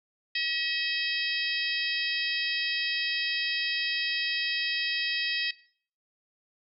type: harmonic tone with a mistuned harmonic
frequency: 640 Hz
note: D#5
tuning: 49 cents sharp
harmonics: 3 / 4 / 5 / 6 / 7 / 8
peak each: -32 / -33 / -34 / -35 / -35 / -36 dBFS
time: 0.35-5.51 s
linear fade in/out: 5 ms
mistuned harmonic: 7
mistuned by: +51 cents
effects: noise-tail reverb RT60 0.5 s tail -19 dB re dry